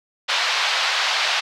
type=band-pass noise; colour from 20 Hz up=white; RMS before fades=-21 dBFS; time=0.28-1.41 s; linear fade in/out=20 ms; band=670 to 4400 Hz; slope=24 dB/octave; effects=none